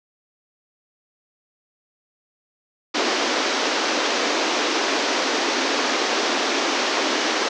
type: band-pass noise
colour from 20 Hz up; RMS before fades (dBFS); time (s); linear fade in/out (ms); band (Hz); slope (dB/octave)
pink; -22; 2.94-7.49; 10; 260 to 6300; 48
effects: none